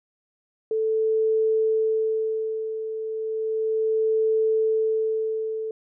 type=tone with tremolo; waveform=sine; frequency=440 Hz; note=A4; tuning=in tune; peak=-18 dBFS; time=0.71-5.71 s; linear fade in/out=2 ms; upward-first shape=sine; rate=0.34 Hz; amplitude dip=65%; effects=none